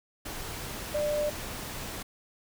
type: tone in noise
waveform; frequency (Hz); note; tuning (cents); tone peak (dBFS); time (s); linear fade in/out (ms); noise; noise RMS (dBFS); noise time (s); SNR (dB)
sine; 595; D5; +22; -26; 0.94-1.3; 10; pink; -38; 0.25-2.03; +9
effects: none